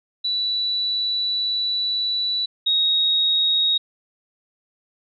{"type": "tone pair in turn", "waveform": "sine", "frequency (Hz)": [3951, 3766], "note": ["B7", "A#7"], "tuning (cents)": [0, 17], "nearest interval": "minor second", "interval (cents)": 83, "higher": "first", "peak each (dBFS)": [-20, -16], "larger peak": "second", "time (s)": [[0.24, 2.46], [2.66, 3.78]], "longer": "first", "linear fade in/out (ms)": 10, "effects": []}